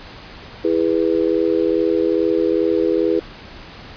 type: chord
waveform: sine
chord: E major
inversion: none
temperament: just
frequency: 329.6 / 412 / 494.4 Hz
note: E4 / G#4 / B4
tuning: 0 / -14 / +2 cents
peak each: -18 / -19 / -20 dBFS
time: 0.64-3.2 s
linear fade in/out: 10 ms
effects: pink hiss -38 dBFS RMS until 3.96 s + resampled to 11025 Hz